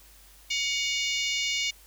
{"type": "harmonic tone with a mistuned harmonic", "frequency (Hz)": 717, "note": "F5", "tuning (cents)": 45, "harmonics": [3, 4, 5, 6, 7, 8, 9, 10], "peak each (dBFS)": [-30, -32, -34, -36, -37, -38, -39, -40], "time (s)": [0.5, 1.71], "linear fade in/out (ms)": 10, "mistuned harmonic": 3, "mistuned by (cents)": 72, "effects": ["added 50 Hz sine -55 dBFS peak until 1.86 s", "white hiss -55 dBFS RMS until 1.86 s"]}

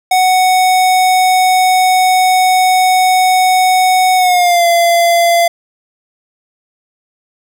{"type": "tone with pitch glide", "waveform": "square", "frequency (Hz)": [742, 684.4], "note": ["F#5", "F5"], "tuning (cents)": [5, -35], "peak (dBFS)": -8, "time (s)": [0.11, 5.48], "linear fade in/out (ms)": 5, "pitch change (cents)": -140, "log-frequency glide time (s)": [4.16, 4.66], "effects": []}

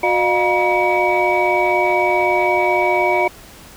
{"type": "tone cluster", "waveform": "sine", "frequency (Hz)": [363.4, 609, 705, 956, 2266], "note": ["F#4", "D#5", "F5", "A#5", "C#7"], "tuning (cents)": [-31, -37, 16, 43, 37], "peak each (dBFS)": -19, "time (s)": [0.03, 3.28], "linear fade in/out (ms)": 5, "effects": ["tanh soft clip ceiling -6 dBFS", "pink hiss -41 dBFS RMS until 3.76 s"]}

